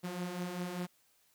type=beating tone pair; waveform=sawtooth; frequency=174.61 / 179.71 Hz; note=F3 / F3; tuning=0 / +50 cents; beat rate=5.1 Hz; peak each=-39 / -34 dBFS; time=0.03-0.87 s; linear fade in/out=20 ms; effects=white hiss -70 dBFS RMS until 1.34 s